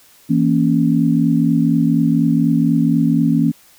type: chord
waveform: sine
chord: A# diminished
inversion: second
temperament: equal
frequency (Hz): 164.81 / 233.1 / 277.2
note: E3 / A#3 / C#4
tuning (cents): 0 / 0 / 0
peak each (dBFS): -16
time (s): 0.29-3.52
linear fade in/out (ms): 20
effects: white hiss -49 dBFS RMS until 3.78 s